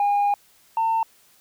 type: tone pair in turn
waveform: sine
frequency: 814 / 900.1 Hz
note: G#5 / A5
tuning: -35 / +39 cents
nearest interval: major second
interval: 174 cents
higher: second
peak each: -15 / -17 dBFS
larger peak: first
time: 0-0.34 / 0.77-1.03 s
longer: first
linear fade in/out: 2 ms
effects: tanh soft clip ceiling -16 dBFS + white hiss -57 dBFS RMS until 1.4 s